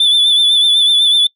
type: tone with vibrato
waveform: sine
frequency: 3500 Hz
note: A7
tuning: 10 cents flat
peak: -5 dBFS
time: 0-1.27 s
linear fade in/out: 5 ms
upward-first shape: sine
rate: 8 Hz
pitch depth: 43 cents each way
effects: noise-tail reverb RT60 0.1 s tail -24 dB re dry + tanh soft clip ceiling -7 dBFS